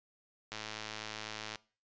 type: click train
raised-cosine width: 0.2 ms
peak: -23 dBFS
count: 113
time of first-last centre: 0.52-1.557 s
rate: 108 Hz
effects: noise-tail reverb RT60 0.4 s tail -22 dB re dry + resampled to 16000 Hz